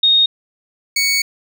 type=tone pair in turn; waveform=sine / 20% pulse; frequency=3715 / 2230 Hz; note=A#7 / C#7; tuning=-7 / +10 cents; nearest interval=major sixth; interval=883 cents; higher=first; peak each=-9 dBFS; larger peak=neither; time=0.03-0.26 / 0.96-1.22 s; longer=second; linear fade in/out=5 ms; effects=none